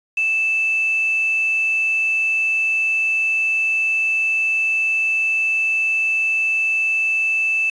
sine tone with quantisation, 2637 Hz, E7, in tune, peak -16 dBFS, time 0.17-7.7 s, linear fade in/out 5 ms, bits 6, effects resampled to 22050 Hz

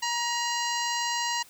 harmonic tone with a mistuned harmonic, 947 Hz, A#5, 27 cents sharp, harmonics 1 / 2 / 3 / 4 / 5 / 6 / 7 / 8, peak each -30 / -33 / -35 / -36 / -37 / -38 / -38 / -39 dBFS, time 0.02-1.43 s, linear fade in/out 10 ms, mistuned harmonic 4, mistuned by +130 cents, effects white hiss -54 dBFS RMS until 1.49 s

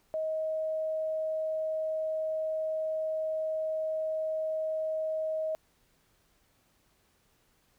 sine tone, 631 Hz, D#5, 24 cents sharp, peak -29 dBFS, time 0.14-5.55 s, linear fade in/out 0 ms, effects pink hiss -69 dBFS RMS until 7.78 s

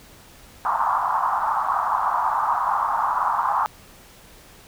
white band-pass noise, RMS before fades -22 dBFS, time 0.65-3.66 s, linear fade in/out 0 ms, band 800 to 1200 Hz, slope 48 dB/octave, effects pink hiss -48 dBFS RMS until 4.67 s

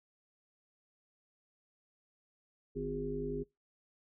harmonic tone with a mistuned harmonic, 50.8 Hz, G#1, 38 cents flat, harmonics 1 / 3 / 5 / 7 / 8, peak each -44 / -43 / -41 / -45 / -38 dBFS, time 2.75-3.44 s, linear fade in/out 20 ms, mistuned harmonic 5, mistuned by +18 cents, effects noise-tail reverb RT60 0.2 s tail -24 dB re dry

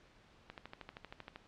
click train, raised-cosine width 0.3 ms, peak -30 dBFS, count 12, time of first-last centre 0.5-1.359 s, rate 12.8 Hz, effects pink hiss -64 dBFS RMS until 1.47 s + low-pass 4000 Hz 12 dB/octave

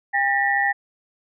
sine tone cluster, 802 / 1795 / 1929 Hz, G5 / A6 / B6, +39 / +34 / -41 cents, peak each -22 dBFS, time 0.13-0.73 s, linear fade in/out 20 ms, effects none

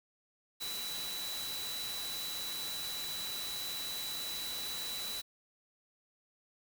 sine tone in noise, 3951 Hz, B7, in tune, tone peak -39 dBFS, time 0.6-5.22 s, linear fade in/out 20 ms, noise white, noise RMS -42 dBFS, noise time 0.6-5.22 s, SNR 0 dB, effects none

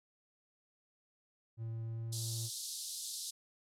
triangle tone with pitch glide, 113.5 to 114.22 Hz, A#2 to A#2, -46 to -35 cents, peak -36 dBFS, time 1.57-2.5 s, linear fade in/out 50 ms, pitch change +11 cents, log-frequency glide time 1.87-2.05 s
pink band-pass noise, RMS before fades -43 dBFS, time 2.12-3.31 s, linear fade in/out 10 ms, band 3800 to 12000 Hz, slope 48 dB/octave
effects none

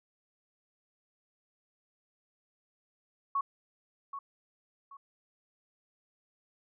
sine tone with echo, 1108.7 Hz, C#6, in tune, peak -27 dBFS, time 3.35-3.41 s, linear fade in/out 5 ms, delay 780 ms, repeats 2, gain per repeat -10 dB, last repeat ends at 4.97 s, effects none

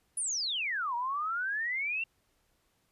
sine exponential two-way sweep, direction down then up, 10280 to 932.3 to 2759 Hz, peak -30 dBFS, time 0.17-2.04 s, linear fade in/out 5 ms, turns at 0.95 s, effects pink hiss -73 dBFS RMS until 2.91 s + resampled to 32000 Hz

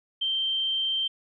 sine tone, 3136 Hz, G7, in tune, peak -24 dBFS, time 0.21-1.08 s, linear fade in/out 10 ms, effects none

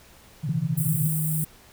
sine tone with vibrato, 138.59 Hz, C#3, in tune, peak -25 dBFS, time 0.43-1.08 s, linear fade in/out 10 ms, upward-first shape sine, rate 13 Hz, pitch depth 240 cents each way
sine tone with pitch glide, 165.9 to 156.59 Hz, E3 to D#3, +11 to +11 cents, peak -24 dBFS, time 0.49-1.44 s, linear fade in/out 2 ms, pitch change -100 cents, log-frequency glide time 0.71-1.08 s
white high-pass noise, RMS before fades -30 dBFS, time 0.77-1.45 s, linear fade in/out 10 ms, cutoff 8000 Hz, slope 96 dB/octave
effects pink hiss -52 dBFS RMS until 1.72 s

